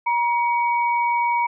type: tone pair together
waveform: sine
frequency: 950.2 / 2257 Hz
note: A#5 / C#7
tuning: +33 / +31 cents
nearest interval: octave + minor third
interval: 1498 cents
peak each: -18 / -26 dBFS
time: 0.06-1.47 s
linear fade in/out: 10 ms
effects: none